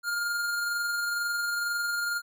square tone with amplitude modulation, 1410 Hz, F6, 16 cents sharp, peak -27 dBFS, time 0.03-2.22 s, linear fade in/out 50 ms, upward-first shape sine, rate 22.1 Hz, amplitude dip 25%, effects none

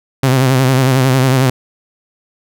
sawtooth tone with vibrato, 130.81 Hz, C3, in tune, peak -5 dBFS, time 0.23-1.5 s, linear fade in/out 5 ms, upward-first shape sine, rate 11 Hz, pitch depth 64 cents each way, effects none

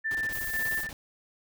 sine tone with tremolo, 1774 Hz, A6, 14 cents sharp, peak -27 dBFS, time 0.04-0.9 s, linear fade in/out 20 ms, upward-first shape square, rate 2 Hz, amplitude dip 45%
pink noise bursts, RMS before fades -42 dBFS, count 14, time 0.11-0.929 s, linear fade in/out 0 ms, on 39 ms, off 21 ms
violet noise, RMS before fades -37 dBFS, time 0.32-0.84 s, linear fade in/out 10 ms
effects none

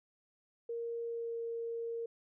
sine tone with pitch glide, 466.2 to 462.7 Hz, A#4 to A#4, 0 to -13 cents, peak -36 dBFS, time 0.69-2.06 s, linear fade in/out 5 ms, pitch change -13 cents, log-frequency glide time 1.03-1.36 s, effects none

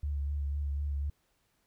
sine tone with vibrato, 71.6 Hz, D2, 43 cents flat, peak -30 dBFS, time 0.03-1.1 s, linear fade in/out 5 ms, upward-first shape sine, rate 4 Hz, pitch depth 30 cents each way, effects pink hiss -74 dBFS RMS until 1.66 s

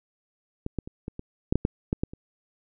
clicks, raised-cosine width 3 ms, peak -17 / -15 / -25 / -20 / -22 / -8 / -8 / -9 / -11 / -12 / -27 dBFS, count 11, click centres 0.664 / 0.787 / 0.875 / 1.081 / 1.194 / 1.525 / 1.556 / 1.651 / 1.929 / 2.035 / 2.135 s, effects none

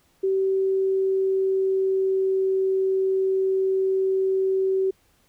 sine tone with pitch glide, 384.2 to 381.8 Hz, G4 to G4, -35 to -46 cents, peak -19 dBFS, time 0.23-4.91 s, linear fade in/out 10 ms, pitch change -11 cents, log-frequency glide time 0.47-2.56 s, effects pink hiss -63 dBFS RMS until 5.28 s

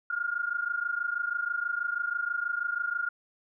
sine tone pair together, 1402 / 1428.2 Hz, F6 / F6, +6 / +38 cents, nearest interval unison, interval 32 cents, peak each -31 / -31 dBFS, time 0.1-3.09 s, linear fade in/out 5 ms, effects none

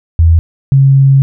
sine tone pair in turn, 82.41 / 136.22 Hz, E2 / C#3, 0 / -30 cents, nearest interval major sixth, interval 870 cents, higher second, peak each -3 dBFS, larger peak neither, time 0.19-0.39 / 0.72-1.22 s, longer second, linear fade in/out 0 ms, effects none

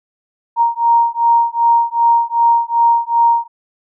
sine beating tone pair, 932.3 / 934.9 Hz, A#5 / A#5, 0 / +5 cents, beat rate 2.6 Hz, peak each -13 dBFS, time 0.56-3.48 s, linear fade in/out 50 ms, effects none

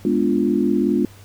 sine chord, G# diminished seventh, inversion none, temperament equal with one note detuned, 207.7 / 246.9 / 292 / 349.2 Hz, G#3 / B3 / D4 / F4, 0 / 0 / -10 / 0 cents, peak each -21 dBFS, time 0.05-1.05 s, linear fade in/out 2 ms, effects added 99 Hz sine -42 dBFS peak until 1.24 s + pink hiss -48 dBFS RMS until 1.24 s

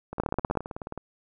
two click trains, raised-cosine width 1 ms, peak -21 / -10 dBFS, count 17 / 7, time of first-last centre 0.13-0.977 / 0.2-0.573 s, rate 18.9 / 16.1 Hz, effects none

